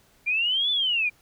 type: linear two-way sweep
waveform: sine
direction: up then down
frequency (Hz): 2352 to 3520 to 2352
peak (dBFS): -21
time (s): 0.26-1.1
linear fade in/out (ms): 20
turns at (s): 0.71
effects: pink hiss -60 dBFS RMS until 1.21 s